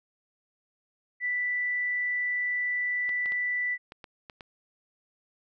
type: tone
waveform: sine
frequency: 1975.5 Hz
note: B6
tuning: in tune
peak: -26 dBFS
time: 1.2-3.78 s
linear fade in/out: 50 ms
type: clicks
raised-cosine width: 0.3 ms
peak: -27 dBFS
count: 7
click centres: 3.092 / 3.259 / 3.321 / 3.921 / 4.042 / 4.298 / 4.408 s
effects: none

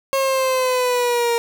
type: linear sweep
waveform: 30% pulse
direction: down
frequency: 543 to 466.2 Hz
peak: -14 dBFS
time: 0.13-1.38 s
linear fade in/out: 0 ms
effects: none

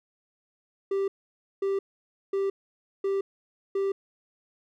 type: tone bursts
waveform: triangle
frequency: 392 Hz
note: G4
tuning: in tune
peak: -22 dBFS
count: 5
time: 0.91-3.92 s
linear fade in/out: 5 ms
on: 170 ms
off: 540 ms
effects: none

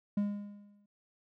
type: tone with exponential decay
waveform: triangle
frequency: 204.4 Hz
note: G#3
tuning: 27 cents flat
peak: -24 dBFS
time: 0.17-0.86 s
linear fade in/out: 5 ms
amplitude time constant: 150 ms
effects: none

